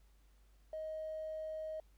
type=tone with tanh clipping; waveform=triangle; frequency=628 Hz; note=D#5; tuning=16 cents sharp; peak=-39 dBFS; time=0.73-1.8 s; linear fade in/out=2 ms; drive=1 dB; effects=added 50 Hz sine -63 dBFS peak until 1.97 s + pink hiss -75 dBFS RMS until 1.97 s